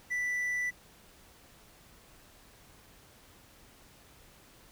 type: tone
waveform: triangle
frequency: 1975.5 Hz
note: B6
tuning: in tune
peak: -28 dBFS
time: 0.1-0.71 s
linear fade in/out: 20 ms
effects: pink hiss -58 dBFS RMS until 4.71 s